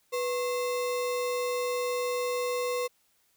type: tone with sample-and-hold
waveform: sine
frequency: 493.1 Hz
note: B4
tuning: 3 cents flat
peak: -27 dBFS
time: 0.12-2.88 s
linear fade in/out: 20 ms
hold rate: 1575 Hz
effects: white hiss -69 dBFS RMS until 3.36 s